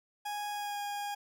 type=tone with pitch glide; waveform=40% pulse; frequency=828 to 818 Hz; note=G#5 to G#5; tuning=-5 to -26 cents; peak=-34 dBFS; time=0.25-1.15 s; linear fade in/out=10 ms; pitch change=-21 cents; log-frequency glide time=0.51-0.8 s; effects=none